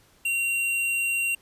sine tone with hard clipping, 2754 Hz, F7, 25 cents flat, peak -24 dBFS, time 0.25-1.35 s, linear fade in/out 5 ms, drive 18 dB, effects pink hiss -59 dBFS RMS until 1.41 s + resampled to 32000 Hz

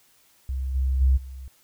sine tone with level steps, 65.7 Hz, C2, 8 cents sharp, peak -25 / -20 / -15 / -35 dBFS, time 0.49-1.48 s, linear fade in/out 0 ms, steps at 0.74 / 1 / 1.16 s, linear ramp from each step 20 ms, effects white hiss -60 dBFS RMS until 1.63 s

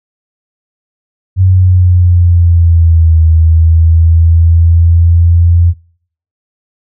sine exponential two-way sweep, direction down then up, 94 to 80.4 to 86 Hz, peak -3 dBFS, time 1.36-5.74 s, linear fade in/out 50 ms, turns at 3.21 s, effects noise-tail reverb RT60 0.6 s tail -25 dB re dry

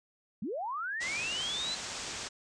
sine linear sweep, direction up, 167.7 to 4100 Hz, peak -33 dBFS, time 0.42-1.75 s, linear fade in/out 5 ms
white low-pass noise, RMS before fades -40 dBFS, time 1-2.29 s, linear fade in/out 20 ms, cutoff 7900 Hz, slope 48 dB/octave
effects resampled to 22050 Hz

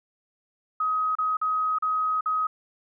sine tone with dropouts, 1263 Hz, D#6, 26 cents sharp, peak -22 dBFS, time 0.8-2.47 s, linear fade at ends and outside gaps 5 ms, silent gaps 1.153-1.185 / 1.37-1.414 / 1.786-1.823 / 2.209-2.258 s, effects none

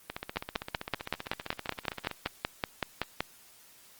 two click trains, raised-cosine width 0.3 ms, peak -12 / -19 dBFS, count 16 / 32, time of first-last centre 0.37-3.206 / 0.1-2.113 s, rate 5.29 / 15.4 Hz, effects white hiss -57 dBFS RMS until 3.99 s + Opus 24 kbps

